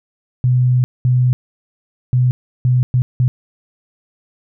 sine tone bursts at uneven times, 125.6 Hz, B2, 30 cents sharp, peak -10 dBFS, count 6, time 0.44-0.84 / 1.05-1.33 / 2.13-2.31 / 2.65-2.83 / 2.94-3.02 / 3.2-3.28 s, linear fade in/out 0 ms, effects none

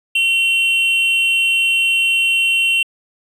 triangle tone pair together, 2735 / 3091 Hz, F7 / G7, -37 / -25 cents, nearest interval major second, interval 212 cents, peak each -12 / -18 dBFS, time 0.15-2.83 s, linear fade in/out 5 ms, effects resampled to 32000 Hz

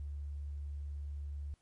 triangle tone with tanh clipping, 72.1 Hz, D2, 31 cents flat, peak -38 dBFS, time 0-1.54 s, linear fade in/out 0 ms, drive 3 dB, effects pink hiss -75 dBFS RMS until 1.61 s + MP3 48 kbps

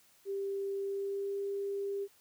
sine tone with pitch glide, 394.6 to 398.5 Hz, G4 to G4, +11 to +28 cents, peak -33 dBFS, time 0.25-2.08 s, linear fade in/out 50 ms, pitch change +17 cents, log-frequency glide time 0.81-1.41 s, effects white hiss -65 dBFS RMS until 2.2 s

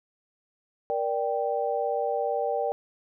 sine chord, G minor, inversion first, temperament just, 470.4 / 588 / 784 Hz, Bb4 / D5 / G5, +16 / +2 / 0 cents, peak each -29 dBFS, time 0.9-2.72 s, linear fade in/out 0 ms, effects none

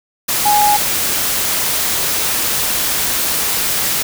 sine tone in noise, 830.6 Hz, G#5, in tune, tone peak -10 dBFS, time 0.45-0.77 s, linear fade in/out 10 ms, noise white, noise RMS -17 dBFS, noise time 0.28-4.03 s, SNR +4 dB, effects none

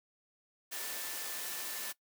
sine tone in noise, 1763 Hz, A6, 3 cents sharp, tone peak -51 dBFS, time 0.71-1.93 s, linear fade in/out 20 ms, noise white, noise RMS -40 dBFS, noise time 0.71-1.93 s, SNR -14 dB, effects noise-tail reverb RT60 0.1 s tail -20 dB re dry + high-pass 300 Hz 12 dB/octave

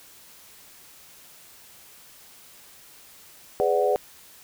sine chord, G# half-diminished seventh, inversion none, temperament equal with one note detuned, 415.3 / 500.5 / 587.3 / 740 Hz, G#4 / B4 / D5 / F#5, 0 / +23 / 0 / 0 cents, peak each -24 / -24 / -25 / -26 dBFS, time 3.6-3.96 s, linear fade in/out 0 ms, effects white hiss -50 dBFS RMS until 4.43 s

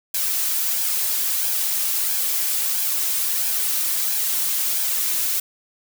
blue noise with flanger, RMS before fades -22 dBFS, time 0.14-5.4 s, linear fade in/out 5 ms, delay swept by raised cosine 1.2 to 3.3 ms, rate 1.5 Hz, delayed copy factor +0.5, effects none

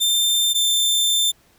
sawtooth tone pair in turn, 3585 / 3567 Hz, A7 / A7, +32 / +23 cents, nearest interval unison, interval 9 cents, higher first, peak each -13 dBFS, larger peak neither, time 0-0.54 / 0.54-1.32 s, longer second, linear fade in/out 20 ms, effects pink hiss -57 dBFS RMS until 1.58 s

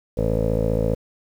15% pulse tone with low-pass filter, 55 Hz, A1, in tune, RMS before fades -21 dBFS, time 0.17-0.95 s, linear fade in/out 10 ms, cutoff 490 Hz, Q 5, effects 8-bit

